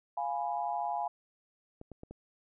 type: chord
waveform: sine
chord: F diminished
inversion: none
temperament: equal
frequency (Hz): 698.5 / 830.6 / 987.8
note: F5 / Ab5 / Cb6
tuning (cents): 0 / 0 / 0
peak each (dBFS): -35 / -34 / -39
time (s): 0.17-1.08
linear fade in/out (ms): 5
type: clicks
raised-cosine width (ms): 2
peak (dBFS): -32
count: 4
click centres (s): 1.814 / 1.917 / 2.034 / 2.11
effects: none